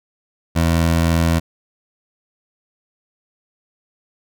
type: tone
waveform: 20% pulse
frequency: 83 Hz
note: E2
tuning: 12 cents sharp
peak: -9 dBFS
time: 0.55-1.4 s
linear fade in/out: 20 ms
effects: none